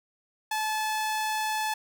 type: tone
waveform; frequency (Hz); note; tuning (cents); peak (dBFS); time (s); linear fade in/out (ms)
sawtooth; 865; A5; -30; -23; 0.51-1.74; 5
effects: none